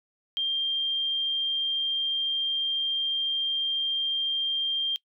sine tone, 3187 Hz, G7, 28 cents sharp, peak -24 dBFS, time 0.37-4.96 s, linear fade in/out 0 ms, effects noise-tail reverb RT60 0.1 s tail -21 dB re dry

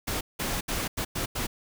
pink noise bursts at uneven times, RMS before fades -30 dBFS, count 6, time 0.07-0.21 / 0.39-0.61 / 0.68-0.88 / 0.97-1.05 / 1.15-1.26 / 1.35-1.47 s, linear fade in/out 10 ms, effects none

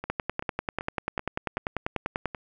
two click trains, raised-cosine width 0.5 ms, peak -12 / -19 dBFS, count 23 / 7, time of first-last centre 0.1-2.257 / 0.04-2.348 s, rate 10.2 / 2.6 Hz, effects none

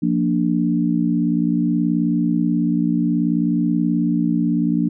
sine chord, Bb major, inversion second, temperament equal, 174.61 / 233.1 / 293.7 Hz, F3 / Bb3 / D4, 0 / 0 / 0 cents, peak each -20 dBFS, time 0.02-4.89 s, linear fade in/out 10 ms, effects none

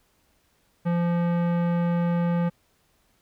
sine tone with tanh clipping, 172.3 Hz, F3, 23 cents flat, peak -23 dBFS, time 0.85-2.5 s, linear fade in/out 20 ms, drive 18 dB, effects pink hiss -66 dBFS RMS until 3.21 s

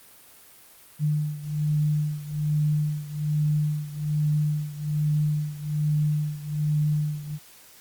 sine beating tone pair, 150 / 151.2 Hz, D3 / D#3, +37 / -49 cents, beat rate 1.2 Hz, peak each -24 / -27 dBFS, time 0.99-7.39 s, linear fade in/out 50 ms, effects white hiss -51 dBFS RMS until 7.8 s + Opus 32 kbps

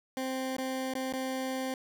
20% pulse tone with dropouts, 261.6 Hz, C4, in tune, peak -27 dBFS, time 0.17-1.74 s, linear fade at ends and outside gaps 1 ms, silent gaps 0.567-0.583 / 0.938-0.952 / 1.126-1.136 s, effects none

